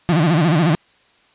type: tone with vibrato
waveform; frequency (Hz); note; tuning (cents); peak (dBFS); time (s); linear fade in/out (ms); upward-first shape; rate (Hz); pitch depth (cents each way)
35% pulse; 161.8; E3; -32; -11; 0.09-0.75; 0; sine; 14; 180
effects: white hiss -55 dBFS RMS until 1.34 s + resampled to 8000 Hz